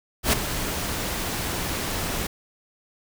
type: noise with ADSR envelope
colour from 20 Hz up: pink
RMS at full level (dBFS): -17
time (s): 0.23-2.27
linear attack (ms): 99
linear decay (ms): 9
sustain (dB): -11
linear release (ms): 5
effects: none